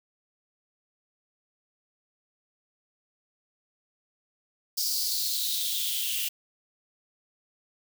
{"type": "noise with high-pass filter sweep", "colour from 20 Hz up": "blue", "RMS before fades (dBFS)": -29, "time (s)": [4.77, 6.29], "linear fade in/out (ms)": 10, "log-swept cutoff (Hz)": [5100, 2800], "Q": 5.8, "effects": []}